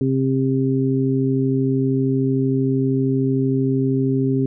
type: harmonic tone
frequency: 133 Hz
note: C3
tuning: 29 cents sharp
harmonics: 1 / 2 / 3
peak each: -20 / -19 / -23 dBFS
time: 0.01-4.46 s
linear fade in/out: 2 ms
effects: none